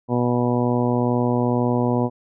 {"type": "harmonic tone", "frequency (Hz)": 122.1, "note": "B2", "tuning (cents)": -19, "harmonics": [1, 2, 3, 4, 5, 6, 7, 8], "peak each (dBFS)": [-23, -21, -26, -26, -29, -31, -32, -30], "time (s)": [0.08, 2.1], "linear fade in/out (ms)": 50, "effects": []}